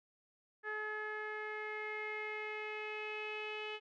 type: tone with low-pass filter sweep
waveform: sawtooth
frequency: 426.9 Hz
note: G#4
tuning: 48 cents sharp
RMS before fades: -42 dBFS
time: 0.63-3.8 s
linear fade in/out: 50 ms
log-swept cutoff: 1700 to 2800 Hz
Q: 7.1
effects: none